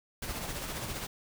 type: noise with tremolo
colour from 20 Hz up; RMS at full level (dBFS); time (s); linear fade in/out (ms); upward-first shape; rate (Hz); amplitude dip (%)
pink; -36; 0.22-1.07; 5; sine; 15; 40
effects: none